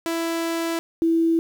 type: tone pair in turn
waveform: sawtooth / sine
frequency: 331.9 / 329.8 Hz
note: E4 / E4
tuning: +12 / +1 cents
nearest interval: unison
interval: 11 cents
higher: first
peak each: -19 / -16 dBFS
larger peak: second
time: 0.06-0.79 / 1.02-1.39 s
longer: first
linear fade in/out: 0 ms
effects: 8-bit